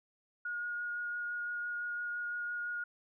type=tone with vibrato; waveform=sine; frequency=1437 Hz; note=F6; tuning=49 cents sharp; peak=-35 dBFS; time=0.45-2.84 s; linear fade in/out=5 ms; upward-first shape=sine; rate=5.9 Hz; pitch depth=10 cents each way; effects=none